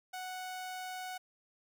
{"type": "tone", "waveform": "sawtooth", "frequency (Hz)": 740, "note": "F#5", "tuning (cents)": 0, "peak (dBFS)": -36, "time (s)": [0.13, 1.18], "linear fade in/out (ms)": 10, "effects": []}